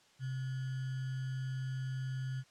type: tone with sample-and-hold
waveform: sine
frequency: 130.81 Hz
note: C3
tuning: in tune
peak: -35 dBFS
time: 0.19-2.44 s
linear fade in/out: 50 ms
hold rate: 1575 Hz
effects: white hiss -65 dBFS RMS until 2.5 s + low-pass 6000 Hz 12 dB/octave